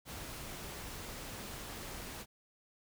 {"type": "noise", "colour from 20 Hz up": "pink", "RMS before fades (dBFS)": -45, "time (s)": [0.05, 2.26], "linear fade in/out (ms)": 50, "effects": []}